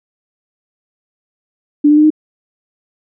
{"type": "tone with pitch steps", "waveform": "sine", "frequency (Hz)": [293.7, 298.5, 303.4, 308.3], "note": ["D4", "D4", "D#4", "D#4"], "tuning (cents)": [0, 28, -44, -16], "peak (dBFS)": -5, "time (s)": [1.84, 2.104], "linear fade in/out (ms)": 10, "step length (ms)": 66, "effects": []}